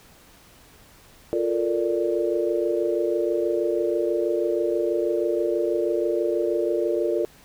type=chord; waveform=sine; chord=Bb major seventh; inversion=second; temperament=equal; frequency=349.2 / 440 / 466.2 / 587.3 Hz; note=F4 / A4 / Bb4 / D5; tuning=0 / 0 / 0 / 0 cents; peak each=-24 / -28 / -27 / -27 dBFS; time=1.33-7.25 s; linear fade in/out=0 ms; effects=pink hiss -52 dBFS RMS until 7.44 s